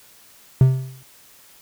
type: tone with exponential decay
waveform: triangle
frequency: 130.81 Hz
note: C3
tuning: in tune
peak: -5 dBFS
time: 0.61-1.03 s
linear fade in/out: 2 ms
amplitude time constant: 90 ms
effects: white hiss -50 dBFS RMS until 1.61 s